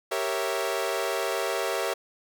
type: chord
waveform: sawtooth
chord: G diminished seventh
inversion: none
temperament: equal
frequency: 392 / 466.2 / 554.4 / 659.3 Hz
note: G4 / Bb4 / Db5 / Fb5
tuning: 0 / 0 / 0 / 0 cents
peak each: -28 dBFS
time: 0.11-1.94 s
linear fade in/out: 10 ms
effects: none